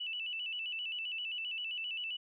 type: tone with vibrato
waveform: sine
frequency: 2800 Hz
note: F7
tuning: 4 cents sharp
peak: -36 dBFS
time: 0-2.17 s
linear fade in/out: 10 ms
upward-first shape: square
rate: 7.6 Hz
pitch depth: 90 cents each way
effects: none